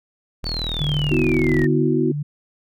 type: tone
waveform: sawtooth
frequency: 40 Hz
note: D#1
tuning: 49 cents sharp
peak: -22 dBFS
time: 0.43-1.65 s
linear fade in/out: 10 ms
type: exponential sweep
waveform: sine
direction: down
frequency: 4536 to 1805 Hz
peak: -25 dBFS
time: 0.45-1.67 s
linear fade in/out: 10 ms
type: tone with tremolo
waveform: sine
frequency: 146.83 Hz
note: D3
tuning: in tune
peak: -19 dBFS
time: 0.8-2.23 s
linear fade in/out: 10 ms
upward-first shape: sine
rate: 1.4 Hz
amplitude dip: 40%
type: chord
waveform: sine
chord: B suspended fourth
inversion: none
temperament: equal with one note detuned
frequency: 246.9 / 324.7 / 370 Hz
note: B3 / E4 / F#4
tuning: 0 / -26 / 0 cents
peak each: -21 dBFS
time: 1.11-2.12 s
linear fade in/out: 5 ms
effects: none